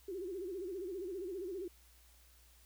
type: tone with vibrato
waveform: sine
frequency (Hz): 370.7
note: F#4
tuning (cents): +3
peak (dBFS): -39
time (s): 0.08-1.68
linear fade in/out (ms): 5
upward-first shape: sine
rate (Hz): 15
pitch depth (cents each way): 140
effects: added 60 Hz sine -63 dBFS peak until 2.65 s + white hiss -66 dBFS RMS until 2.65 s